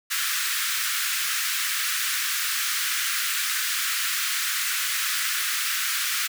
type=high-pass noise; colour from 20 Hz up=pink; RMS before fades=-26 dBFS; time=0.1-6.28 s; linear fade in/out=20 ms; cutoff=1300 Hz; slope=48 dB/octave; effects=none